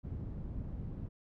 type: low-pass noise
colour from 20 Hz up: white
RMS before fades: -41 dBFS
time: 0.03-1.09 s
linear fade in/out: 20 ms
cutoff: 130 Hz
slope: 12 dB/octave
effects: none